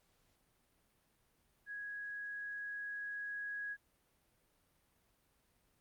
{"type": "tone with level ramp", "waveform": "sine", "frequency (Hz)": 1661, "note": "G#6", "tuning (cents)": 0, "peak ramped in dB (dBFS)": [-42, -39], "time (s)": [1.66, 3.77], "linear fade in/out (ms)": 50, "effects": ["pink hiss -75 dBFS RMS until 5.8 s", "Opus 48 kbps"]}